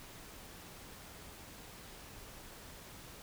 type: silence
effects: pink hiss -52 dBFS RMS until 3.22 s